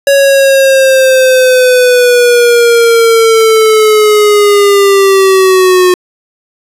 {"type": "linear sweep", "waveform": "square", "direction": "down", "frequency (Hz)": [558, 361.5], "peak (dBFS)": -4, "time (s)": [0.07, 5.94], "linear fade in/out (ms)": 2, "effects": ["resampled to 32000 Hz", "7-bit"]}